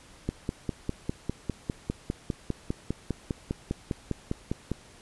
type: click train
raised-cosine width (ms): 3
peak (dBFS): -15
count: 23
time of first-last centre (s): 0.29-4.717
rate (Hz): 4.97
effects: pink hiss -53 dBFS RMS until 5.01 s + resampled to 24000 Hz